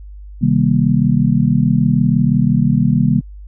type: chord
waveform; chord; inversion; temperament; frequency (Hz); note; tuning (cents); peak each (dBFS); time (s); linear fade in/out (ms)
sine; C minor seventh; none; just; 130.81 / 156.98 / 196.22 / 235.5; C3 / Eb3 / G3 / Bb3; 0 / +16 / +2 / +18; -16; 0.41-3.21; 20
effects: added 50 Hz sine -31 dBFS peak until 3.47 s